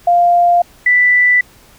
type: tone pair in turn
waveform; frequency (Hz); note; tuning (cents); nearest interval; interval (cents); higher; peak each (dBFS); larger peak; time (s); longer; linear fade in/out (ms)
sine; 698.5 / 1979.2; F5 / B6; 0 / +3; octave + tritone; 1803; second; -7; neither; 0.07-0.62 / 0.86-1.41; neither; 5
effects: pink hiss -45 dBFS RMS until 1.78 s